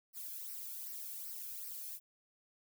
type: noise with flanger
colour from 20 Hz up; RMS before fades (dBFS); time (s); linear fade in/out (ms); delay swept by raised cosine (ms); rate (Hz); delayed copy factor
violet; -45; 0.13-2; 50; 0.28 to 1.07; 2.6; -0.65
effects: none